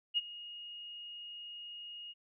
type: tone with ADSR envelope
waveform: sine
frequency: 2866 Hz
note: F7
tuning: 44 cents sharp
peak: -26 dBFS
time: 0.14-2.14 s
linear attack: 35 ms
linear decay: 28 ms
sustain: -18 dB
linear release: 33 ms
effects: none